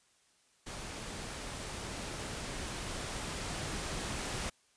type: noise with level ramp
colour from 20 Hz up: pink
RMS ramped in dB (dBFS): -43 to -37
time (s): 0.66-4.5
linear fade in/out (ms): 10
effects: white hiss -69 dBFS RMS until 4.76 s + resampled to 22050 Hz